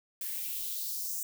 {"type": "noise with high-pass filter sweep", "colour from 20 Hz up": "violet", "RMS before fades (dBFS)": -36, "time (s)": [0.21, 1.23], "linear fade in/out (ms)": 2, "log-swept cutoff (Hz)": [1700, 6900], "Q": 2.6, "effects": []}